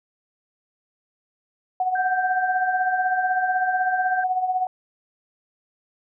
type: tone with tremolo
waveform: sine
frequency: 740 Hz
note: F#5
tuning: in tune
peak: -17 dBFS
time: 1.8-4.67 s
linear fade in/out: 2 ms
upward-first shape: triangle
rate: 16 Hz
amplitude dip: 70%
type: tone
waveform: sine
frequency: 1568 Hz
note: G6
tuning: in tune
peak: -25 dBFS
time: 1.95-4.24 s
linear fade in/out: 5 ms
effects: none